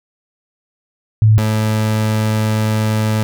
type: tone pair in turn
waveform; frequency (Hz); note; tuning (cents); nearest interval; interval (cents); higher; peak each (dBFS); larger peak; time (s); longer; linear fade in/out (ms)
sine / 30% pulse; 108.5 / 108.5; A2 / A2; -24 / -24; unison; 0; neither; -6 / -11; first; 1.22-1.38 / 1.38-3.23; second; 0
effects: none